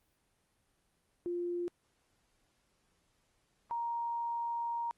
sine tone pair in turn, 349.6 / 936.8 Hz, F4 / A#5, +2 / +8 cents, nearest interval octave + perfect fourth, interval 1706 cents, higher second, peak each -33 / -33 dBFS, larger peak neither, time 1.26-1.68 / 3.71-4.91 s, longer second, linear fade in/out 0 ms, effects pink hiss -75 dBFS RMS until 4.97 s + Opus 32 kbps

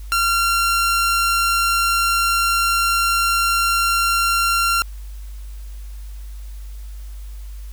sawtooth tone, 1375 Hz, F6, 27 cents flat, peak -12 dBFS, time 0.12-4.82 s, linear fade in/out 0 ms, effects added 50 Hz sine -30 dBFS peak until 7.72 s + white hiss -50 dBFS RMS until 7.72 s

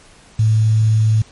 sine tone with quantisation, 109.5 Hz, A2, 8 cents flat, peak -10 dBFS, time 0.39-1.22 s, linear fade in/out 5 ms, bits 6, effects pink hiss -46 dBFS RMS until 1.31 s + MP3 48 kbps

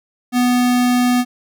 square tone, 246.9 Hz, B3, in tune, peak -13 dBFS, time 0.32-1.25 s, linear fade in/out 50 ms, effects none

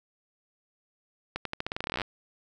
accelerating click train, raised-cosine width 0.3 ms, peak -15 dBFS, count 19, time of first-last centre 1.36-2.017 s, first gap 93 ms, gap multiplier 0.87, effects none

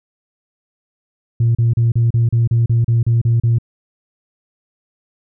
sine tone bursts, 116.54 Hz, A#2, in tune, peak -9 dBFS, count 12, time 1.4-3.585 s, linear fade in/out 5 ms, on 150 ms, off 35 ms, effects tanh soft clip ceiling -8 dBFS

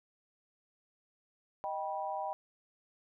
sine chord, Eb augmented, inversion none, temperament equal with one note detuned, 622.3 / 784 / 974.2 Hz, Eb5 / G5 / B5, 0 / 0 / -24 cents, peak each -40 / -37 / -40 dBFS, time 1.64-2.33 s, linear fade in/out 0 ms, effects none

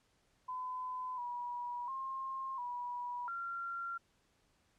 sine tone with pitch steps, 1012 / 969 / 1065 / 974 / 1377 Hz, B5 / B5 / C6 / B5 / F6, +42 / -33 / +30 / -24 / -25 cents, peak -38 dBFS, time 0.48-3.98 s, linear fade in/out 10 ms, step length 700 ms, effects pink hiss -74 dBFS RMS until 4.78 s + low-pass 9000 Hz 12 dB/octave

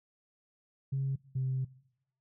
sine tone pair in turn, 135.6 / 130.98 Hz, C#3 / C3, -38 / +2 cents, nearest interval minor second, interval 60 cents, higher first, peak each -28 dBFS, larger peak neither, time 0.92-1.16 / 1.35-1.65 s, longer second, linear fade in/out 10 ms, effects noise-tail reverb RT60 0.8 s tail -22 dB re dry + tanh soft clip ceiling -25 dBFS

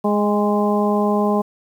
harmonic tone with a mistuned harmonic, 207.7 Hz, G#3, in tune, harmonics 1 / 2 / 3 / 4 / 5, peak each -18 / -21 / -23 / -24 / -25 dBFS, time 0.04-1.42 s, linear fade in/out 10 ms, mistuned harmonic 4, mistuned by -22 cents, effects 8-bit

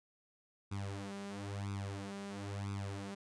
sawtooth tone with flanger, 99.7 Hz, G2, 30 cents sharp, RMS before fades -42 dBFS, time 0.71-3.15 s, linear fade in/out 10 ms, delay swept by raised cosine 0.81 to 5.21 ms, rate 1 Hz, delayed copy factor +0.9, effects resampled to 22050 Hz

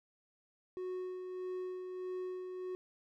triangle tone with tremolo, 367.7 Hz, F#4, 11 cents flat, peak -35 dBFS, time 0.77-2.75 s, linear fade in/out 0 ms, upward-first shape sine, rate 1.6 Hz, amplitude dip 40%, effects none

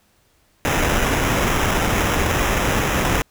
pink noise with sample-and-hold, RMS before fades -19 dBFS, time 0.65-3.22 s, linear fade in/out 0 ms, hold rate 4410 Hz, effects pink hiss -60 dBFS RMS until 3.3 s

